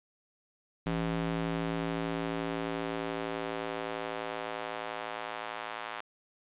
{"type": "tone with high-pass filter sweep", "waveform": "square", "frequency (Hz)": 55.8, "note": "A1", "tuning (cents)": 25, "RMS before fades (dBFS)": -35, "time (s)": [0.86, 6.01], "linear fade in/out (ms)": 5, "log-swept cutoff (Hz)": [150, 950], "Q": 1.1, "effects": ["resampled to 8000 Hz", "10-bit"]}